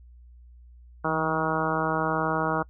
harmonic tone with a mistuned harmonic, 158.7 Hz, D#3, 35 cents sharp, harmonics 1 / 2 / 3 / 4 / 5 / 6 / 7 / 8 / 9, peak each -32 / -32 / -32 / -32 / -32 / -32 / -32 / -32 / -32 dBFS, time 1.04-2.63 s, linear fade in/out 10 ms, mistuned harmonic 1, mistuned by +46 cents, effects noise-tail reverb RT60 0.1 s tail -26 dB re dry + added 60 Hz sine -47 dBFS peak until 2.69 s

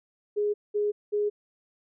sine tone bursts, 415.3 Hz, G#4, in tune, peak -23 dBFS, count 3, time 0.36-1.3 s, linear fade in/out 20 ms, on 180 ms, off 200 ms, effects none

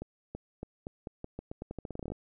accelerating click train, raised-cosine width 2 ms, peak -25 dBFS, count 20, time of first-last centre 0.02-2.12 s, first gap 330 ms, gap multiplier 0.85, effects none

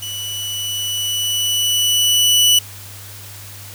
sawtooth tone with level ramp, 2960 Hz, F#7, in tune, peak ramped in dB -22 to -6 dBFS, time 0.02-2.59 s, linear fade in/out 5 ms, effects added 100 Hz sine -37 dBFS peak until 3.74 s + white hiss -37 dBFS RMS until 3.74 s

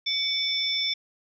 sine tone cluster, 2246 / 3516 / 5350 Hz, C#7 / A7 / E8, +22 / -2 / +25 cents, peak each -32 / -26 / -29 dBFS, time 0.06-0.94 s, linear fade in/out 10 ms, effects none

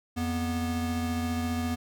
square tone pair together, 85.8 / 242.7 Hz, F2 / B3, -30 / -30 cents, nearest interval octave + tritone, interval 1800 cents, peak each -33 / -30 dBFS, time 0.16-1.76 s, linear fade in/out 20 ms, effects none

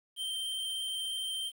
square tone with vibrato, 3136 Hz, G7, in tune, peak -34 dBFS, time 0.16-1.52 s, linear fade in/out 50 ms, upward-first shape triangle, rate 17 Hz, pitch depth 15 cents each way, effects 10-bit

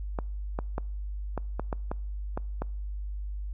clicks, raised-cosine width 1 ms, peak -17 dBFS, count 9, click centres 0.188 / 0.589 / 0.781 / 1.377 / 1.596 / 1.728 / 1.915 / 2.375 / 2.62 s, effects noise-tail reverb RT60 0.7 s tail -26 dB re dry + added 50 Hz sine -32 dBFS peak until 3.53 s

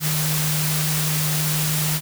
sine tone in noise, 153.5 Hz, D#3, 23 cents flat, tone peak -22 dBFS, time 0-2.01 s, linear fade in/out 50 ms, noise white, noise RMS -24 dBFS, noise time 0-2.01 s, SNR -1 dB, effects none

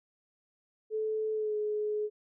sine tone with pitch glide, 434.7 to 422.6 Hz, A4 to G#4, -21 to +30 cents, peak -29 dBFS, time 0.9-2.1 s, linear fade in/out 50 ms, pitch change -49 cents, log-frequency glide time 1.33-1.56 s, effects none

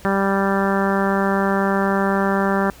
harmonic tone, 196 Hz, G3, in tune, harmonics 1 / 2 / 3 / 4 / 5 / 6 / 7 / 8 / 9, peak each -20 / -23 / -25 / -26 / -27 / -28 / -28 / -29 / -30 dBFS, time 0.05-2.7 s, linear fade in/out 0 ms, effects added 60 Hz sine -45 dBFS peak until 2.8 s + pink hiss -45 dBFS RMS until 2.8 s

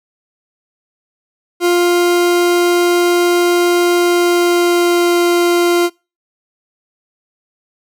40% pulse tone with pitch glide, 350.4 to 348 Hz, F4 to F4, +6 to -6 cents, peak -9 dBFS, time 1.6-5.9 s, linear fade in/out 50 ms, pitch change -12 cents, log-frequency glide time 3.94-5.16 s, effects noise-tail reverb RT60 0.3 s tail -26 dB re dry

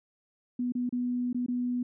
sine tone with dropouts, 246.2 Hz, B3, 5 cents flat, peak -27 dBFS, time 0.59-1.83 s, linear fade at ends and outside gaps 5 ms, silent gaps 0.722-0.751 / 0.893-0.925 / 1.33-1.345 / 1.463-1.483 s, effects none

